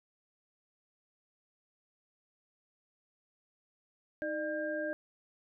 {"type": "tone cluster", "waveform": "sine", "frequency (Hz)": [314.1, 601, 1603], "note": ["D#4", "D5", "G6"], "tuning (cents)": [16, 40, 38], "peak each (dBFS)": [-39, -35, -39], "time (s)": [4.22, 4.93], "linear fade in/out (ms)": 0, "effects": []}